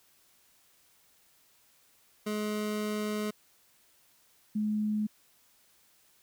25% pulse / sine tone pair in turn, 211.4 / 212.3 Hz, G#3 / G#3, +31 / +38 cents, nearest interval unison, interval 7 cents, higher second, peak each -27 dBFS, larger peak neither, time 2.26-3.31 / 4.55-5.07 s, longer first, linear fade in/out 10 ms, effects white hiss -65 dBFS RMS until 6.22 s

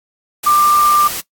sine tone in noise, 1188 Hz, D6, 20 cents sharp, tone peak -8 dBFS, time 0.46-1.08 s, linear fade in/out 10 ms, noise white, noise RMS -23 dBFS, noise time 0.43-1.21 s, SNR +12 dB, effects noise-tail reverb RT60 0.1 s tail -18 dB re dry + AAC 64 kbps

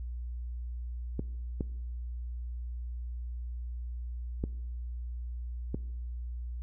clicks, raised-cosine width 3 ms, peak -19 dBFS, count 4, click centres 1.194 / 1.608 / 4.439 / 5.745 s, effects noise-tail reverb RT60 1.0 s tail -21 dB re dry + added 60 Hz sine -35 dBFS peak until 6.62 s

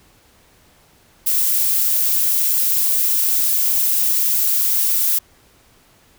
violet noise, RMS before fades -17 dBFS, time 1.26-5.19 s, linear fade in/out 10 ms, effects pink hiss -53 dBFS RMS until 6.18 s

